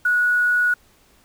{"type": "tone with quantisation", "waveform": "sine", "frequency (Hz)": 1462, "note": "F#6", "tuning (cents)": -21, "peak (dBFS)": -15, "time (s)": [0.05, 0.74], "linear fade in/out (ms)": 5, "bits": 7, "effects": ["pink hiss -56 dBFS RMS until 1.24 s"]}